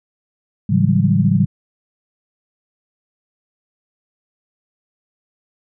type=tone cluster; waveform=sine; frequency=108.3 / 140.3 / 165.7 / 185 / 198.8 Hz; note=A2 / C#3 / E3 / F#3 / G3; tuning=-27 / +21 / +9 / 0 / +25 cents; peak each=-18 dBFS; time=0.69-1.46 s; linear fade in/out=10 ms; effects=none